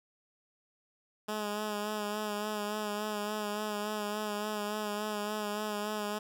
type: tone with vibrato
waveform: 10% pulse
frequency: 210 Hz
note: G#3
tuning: 19 cents sharp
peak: -25 dBFS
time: 1.28-6.19 s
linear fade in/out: 10 ms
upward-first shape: sine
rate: 3.5 Hz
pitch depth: 32 cents each way
effects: none